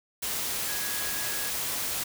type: tone in noise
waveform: sine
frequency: 1661.2 Hz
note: G#6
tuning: in tune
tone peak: -39 dBFS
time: 0.68-1.5 s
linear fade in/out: 10 ms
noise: white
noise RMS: -31 dBFS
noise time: 0.22-2.04 s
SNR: -11 dB
effects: none